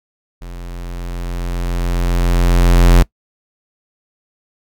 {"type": "tone with level ramp", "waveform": "square", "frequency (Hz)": 43.65, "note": "F1", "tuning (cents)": 0, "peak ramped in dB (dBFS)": [-29, -5], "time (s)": [0.41, 3.03], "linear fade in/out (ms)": 10, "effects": ["noise-tail reverb RT60 0.1 s tail -23 dB re dry"]}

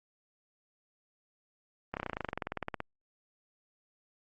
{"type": "slowing click train", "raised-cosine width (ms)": 0.5, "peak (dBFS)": -19, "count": 21, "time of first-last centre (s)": [1.94, 2.804], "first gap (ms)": 29, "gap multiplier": 1.04, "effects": ["Opus 32 kbps"]}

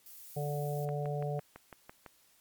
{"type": "noise", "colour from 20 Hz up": "violet", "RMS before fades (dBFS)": -50, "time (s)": [0.06, 0.85], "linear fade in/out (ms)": 2}
{"type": "harmonic tone", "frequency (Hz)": 146.1, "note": "D3", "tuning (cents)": -9, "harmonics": [1, 3, 4, 5], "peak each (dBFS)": [-34, -39, -40, -41], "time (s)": [0.36, 1.4], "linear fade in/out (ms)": 10}
{"type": "click train", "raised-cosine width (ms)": 0.5, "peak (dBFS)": -31, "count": 8, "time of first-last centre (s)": [0.89, 2.063], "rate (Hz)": 5.97}
{"effects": ["white hiss -66 dBFS RMS until 2.4 s", "MP3 96 kbps"]}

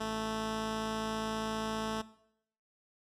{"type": "tone pair together", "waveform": "10% pulse", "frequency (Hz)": [54.9, 219.6], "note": ["A1", "A3"], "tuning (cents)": [-3, -3], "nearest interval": "2 octaves", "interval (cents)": 2400, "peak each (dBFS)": [-38, -26], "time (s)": [0, 2.02], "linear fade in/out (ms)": 10, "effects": ["noise-tail reverb RT60 0.7 s tail -18 dB re dry", "low-pass 9000 Hz 12 dB/octave"]}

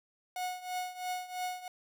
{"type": "tone with tremolo", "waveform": "45% pulse", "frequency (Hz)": 730, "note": "F#5", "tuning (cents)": -24, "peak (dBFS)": -32, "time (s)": [0.36, 1.68], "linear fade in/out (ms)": 2, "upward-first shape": "triangle", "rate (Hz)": 3, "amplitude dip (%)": 85, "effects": []}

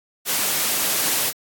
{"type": "high-pass noise", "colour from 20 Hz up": "white", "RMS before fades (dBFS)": -21, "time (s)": [0.25, 1.33], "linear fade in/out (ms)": 50, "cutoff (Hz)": 140, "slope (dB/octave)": 12, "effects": ["AAC 64 kbps"]}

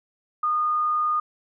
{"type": "tone", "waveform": "sine", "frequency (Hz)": 1225, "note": "D#6", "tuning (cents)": -27, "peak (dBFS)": -20, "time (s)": [0.43, 1.2], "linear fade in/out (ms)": 5, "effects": []}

